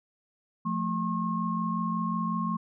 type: tone cluster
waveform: sine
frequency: 175.9 / 221.4 / 1079 Hz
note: F3 / A3 / C#6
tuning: +13 / +11 / -47 cents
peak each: -31 dBFS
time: 0.65-2.57 s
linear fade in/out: 10 ms
effects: none